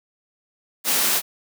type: high-pass noise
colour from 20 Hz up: white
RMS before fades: -20 dBFS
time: 0.84-1.22 s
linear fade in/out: 50 ms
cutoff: 180 Hz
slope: 24 dB/octave
effects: none